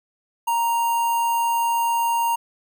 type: tone with notch filter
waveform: square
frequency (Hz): 932.3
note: A#5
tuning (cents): 0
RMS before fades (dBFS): -21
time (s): 0.47-2.36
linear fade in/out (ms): 10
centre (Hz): 4300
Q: 0.79
effects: none